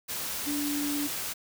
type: tone in noise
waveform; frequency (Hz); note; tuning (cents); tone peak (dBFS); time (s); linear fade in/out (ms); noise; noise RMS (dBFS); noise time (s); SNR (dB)
sine; 290; D4; -22; -29; 0.46-1.08; 20; white; -34; 0.08-1.34; +2
effects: none